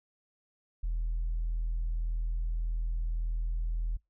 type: tone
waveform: sine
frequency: 40.87 Hz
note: E1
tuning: 14 cents flat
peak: -27 dBFS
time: 0.83-3.97 s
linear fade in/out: 10 ms
effects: noise-tail reverb RT60 0.2 s tail -26 dB re dry + tanh soft clip ceiling -26 dBFS